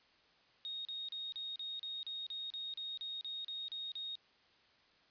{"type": "tone bursts", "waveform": "sine", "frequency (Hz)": 3729, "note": "A#7", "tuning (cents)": 0, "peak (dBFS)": -40, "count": 15, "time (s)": [0.65, 4.154], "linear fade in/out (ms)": 0, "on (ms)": 200, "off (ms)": 36, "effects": ["white hiss -68 dBFS RMS until 5.1 s", "resampled to 11025 Hz"]}